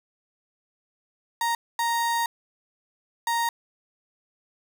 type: tone bursts at uneven times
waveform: 35% pulse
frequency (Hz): 932.3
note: A#5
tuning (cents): 0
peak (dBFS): -21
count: 3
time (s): 1.41-1.55 / 1.79-2.26 / 3.27-3.49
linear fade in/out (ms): 2
effects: none